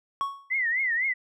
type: tone with exponential decay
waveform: triangle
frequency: 1108.7 Hz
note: C#6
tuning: in tune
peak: -20 dBFS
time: 0.21-0.52 s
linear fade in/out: 0 ms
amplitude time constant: 66 ms
type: tone with vibrato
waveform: sine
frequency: 1975.5 Hz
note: B6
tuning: in tune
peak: -23 dBFS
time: 0.5-1.14 s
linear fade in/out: 20 ms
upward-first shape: triangle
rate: 4 Hz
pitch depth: 180 cents each way
effects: none